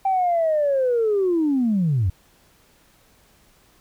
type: linear sweep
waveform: sine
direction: down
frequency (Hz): 784 to 82.41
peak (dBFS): -16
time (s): 0.05-2.1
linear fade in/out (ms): 5
effects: tanh soft clip ceiling -13 dBFS + pink hiss -57 dBFS RMS until 3.8 s